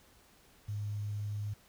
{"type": "tone with quantisation", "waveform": "sine", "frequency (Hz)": 103.83, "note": "G#2", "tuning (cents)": 0, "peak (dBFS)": -34, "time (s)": [0.68, 1.54], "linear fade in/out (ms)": 10, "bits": 10, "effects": ["pink hiss -63 dBFS RMS until 1.68 s"]}